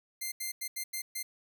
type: tone bursts at uneven times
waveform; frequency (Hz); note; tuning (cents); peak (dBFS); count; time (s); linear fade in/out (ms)
5% pulse; 2093; C7; 0; -24; 6; 0.21-0.32 / 0.4-0.52 / 0.61-0.68 / 0.76-0.84 / 0.93-1.02 / 1.15-1.23; 10
effects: none